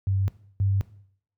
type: tone pair in turn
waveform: sine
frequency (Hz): 97 / 98.18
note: G2 / G2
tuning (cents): -18 / +3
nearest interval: unison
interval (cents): 21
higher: second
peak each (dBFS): -20 / -19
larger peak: second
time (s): 0.07-0.28 / 0.6-0.81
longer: neither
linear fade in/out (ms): 0
effects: noise-tail reverb RT60 0.6 s tail -17 dB re dry + high-pass 60 Hz 12 dB/octave